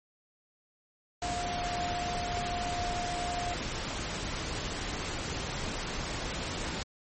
sine tone in noise, 707 Hz, F5, 21 cents sharp, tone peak -33 dBFS, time 1.22-3.54 s, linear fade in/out 2 ms, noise pink, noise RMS -35 dBFS, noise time 1.22-6.83 s, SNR -1 dB, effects MP3 32 kbps

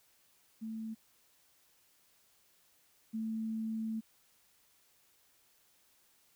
sine tone pair in turn, 221.7 / 221.7 Hz, A3 / A3, +13 / +13 cents, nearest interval unison, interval 0 cents, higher neither, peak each -38 / -34 dBFS, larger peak second, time 0.61-0.95 / 3.13-4.01 s, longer second, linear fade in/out 20 ms, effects white hiss -69 dBFS RMS until 6.35 s

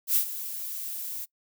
violet noise with ADSR envelope, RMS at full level -21 dBFS, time 0.07-1.26 s, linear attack 87 ms, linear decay 89 ms, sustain -14 dB, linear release 27 ms, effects noise-tail reverb RT60 0.1 s tail -23 dB re dry

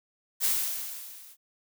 blue noise with level ramp, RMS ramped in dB -23 to -52 dBFS, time 0.4-1.37 s, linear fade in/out 50 ms, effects none

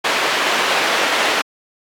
white band-pass noise, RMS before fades -18 dBFS, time 0.04-1.42 s, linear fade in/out 10 ms, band 370 to 2600 Hz, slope 12 dB/octave, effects AAC 64 kbps

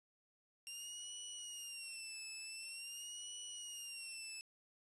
15% pulse tone with vibrato, 2775 Hz, F7, 12 cents flat, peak -39 dBFS, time 0.67-4.41 s, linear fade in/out 0 ms, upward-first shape sine, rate 0.46 Hz, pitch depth 100 cents each way, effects resampled to 24000 Hz + 11-bit

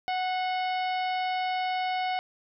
harmonic tone with a mistuned harmonic, 740 Hz, F#5, in tune, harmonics 1 / 2 / 3 / 4 / 5 / 6 / 7, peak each -27 / -40 / -36 / -40 / -45 / -46 / -50 dBFS, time 0.08-2.19 s, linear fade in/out 0 ms, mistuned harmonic 3, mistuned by -33 cents, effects none

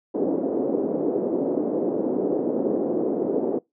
pink band-pass noise, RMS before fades -24 dBFS, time 0.14-3.59 s, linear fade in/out 10 ms, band 270 to 500 Hz, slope 24 dB/octave, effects noise-tail reverb RT60 0.2 s tail -25 dB re dry

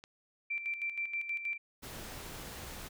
click, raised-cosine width 0.2 ms, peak -32 dBFS, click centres 0.039 s
sine tone with tremolo, 2349 Hz, D7, in tune, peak -32 dBFS, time 0.5-1.58 s, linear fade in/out 10 ms, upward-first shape square, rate 6.3 Hz, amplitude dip 60%
pink noise, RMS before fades -45 dBFS, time 1.82-2.89 s, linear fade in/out 20 ms
effects none

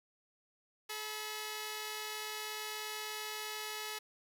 5% pulse tone pair together, 428.4 / 974 Hz, A4 / B5, -46 / -24 cents, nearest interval octave + major second, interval 1422 cents, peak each -29 / -34 dBFS, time 0.89-3.99 s, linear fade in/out 10 ms, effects none

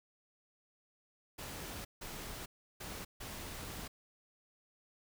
pink noise bursts at uneven times, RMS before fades -45 dBFS, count 4, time 1.38-1.85 / 2.01-2.46 / 2.8-3.05 / 3.2-3.88 s, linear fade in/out 10 ms, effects none

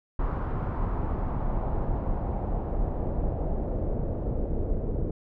brown noise with low-pass filter sweep, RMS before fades -28 dBFS, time 0.19-5.11 s, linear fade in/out 5 ms, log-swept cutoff 1200 to 470 Hz, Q 2, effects none

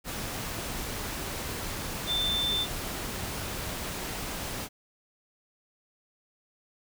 sine tone in noise, 3551 Hz, A7, 15 cents sharp, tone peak -26 dBFS, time 2.06-2.67 s, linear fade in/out 50 ms, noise pink, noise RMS -35 dBFS, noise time 0.04-4.69 s, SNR +6 dB, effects none

